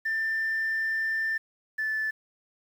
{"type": "tone pair in turn", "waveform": "sine", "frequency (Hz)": [1785, 1749.3], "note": ["A6", "A6"], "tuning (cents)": [24, -11], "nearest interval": "unison", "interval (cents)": 35, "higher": "first", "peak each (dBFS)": [-24, -25], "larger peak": "first", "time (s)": [[0.05, 1.38], [1.78, 2.11]], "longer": "first", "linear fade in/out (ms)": 10, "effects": ["tanh soft clip ceiling -22 dBFS", "9-bit"]}